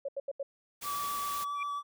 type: tone bursts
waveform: sine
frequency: 554.4 Hz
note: C#5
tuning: in tune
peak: -32 dBFS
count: 4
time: 0.05-0.43 s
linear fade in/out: 5 ms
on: 35 ms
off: 80 ms
type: noise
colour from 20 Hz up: white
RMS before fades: -41 dBFS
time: 0.81-1.45 s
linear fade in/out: 20 ms
type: tone with vibrato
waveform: triangle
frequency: 1150 Hz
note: D6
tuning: 37 cents flat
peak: -31 dBFS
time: 0.83-1.83 s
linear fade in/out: 50 ms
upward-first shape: sine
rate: 7.5 Hz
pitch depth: 11 cents each way
type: tone with exponential growth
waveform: sine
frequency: 2369 Hz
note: D7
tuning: 14 cents sharp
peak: -32 dBFS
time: 1.54-1.63 s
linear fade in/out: 5 ms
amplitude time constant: 18 ms
effects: none